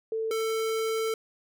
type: tone pair in turn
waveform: sine / square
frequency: 444.8 / 444.8 Hz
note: A4 / A4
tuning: +19 / +19 cents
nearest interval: unison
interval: 0 cents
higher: neither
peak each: -27 dBFS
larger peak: neither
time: 0.12-0.31 / 0.31-1.14 s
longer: second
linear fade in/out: 2 ms
effects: none